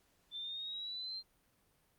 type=exponential sweep; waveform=sine; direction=up; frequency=3520 to 4186 Hz; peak=-40 dBFS; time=0.31-1.23 s; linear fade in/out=50 ms; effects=pink hiss -73 dBFS RMS until 1.98 s + Opus 48 kbps